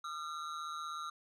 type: ring-modulated tone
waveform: square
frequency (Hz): 1285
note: E6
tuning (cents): -45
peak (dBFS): -37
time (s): 0.04-1.1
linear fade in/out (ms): 5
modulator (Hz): 78.1
effects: low-pass 6000 Hz 12 dB/octave